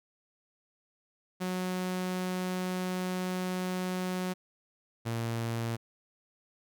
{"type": "tone pair in turn", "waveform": "sawtooth", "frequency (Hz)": [183.4, 115.46], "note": ["F#3", "A#2"], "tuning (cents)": [-15, -16], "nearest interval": "minor sixth", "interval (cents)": 801, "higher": "first", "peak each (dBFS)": -27, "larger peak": "neither", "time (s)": [[1.4, 4.34], [5.05, 5.77]], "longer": "first", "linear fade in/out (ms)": 20, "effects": []}